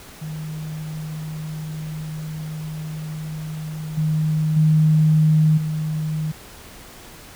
sine tone with level steps, 155.56 Hz, D#3, in tune, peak -27 / -17 / -12 / -21 dBFS, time 0.21-6.32 s, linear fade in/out 10 ms, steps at 3.97 / 4.56 / 5.57 s, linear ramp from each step 10 ms, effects pink hiss -42 dBFS RMS until 7.35 s

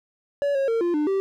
triangle tone with pitch steps, 569 / 545 / 457 / 347.3 / 299.5 / 388.6 Hz, C#5 / C#5 / A#4 / F4 / D4 / G4, +45 / -29 / -34 / -10 / +34 / -15 cents, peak -18 dBFS, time 0.42-1.2 s, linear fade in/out 0 ms, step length 130 ms, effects none

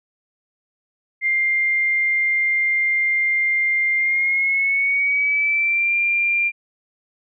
sine tone with pitch glide, 2100 to 2385 Hz, C7 to D7, +6 to +26 cents, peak -16 dBFS, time 1.21-6.52 s, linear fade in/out 50 ms, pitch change +220 cents, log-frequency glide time 3.95-5.95 s, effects none

